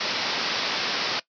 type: low-pass noise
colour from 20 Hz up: white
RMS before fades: -27 dBFS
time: 0-1.2 s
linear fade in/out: 10 ms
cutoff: 5500 Hz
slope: 96 dB/octave
effects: noise-tail reverb RT60 0.1 s tail -19 dB re dry + high-pass 200 Hz 12 dB/octave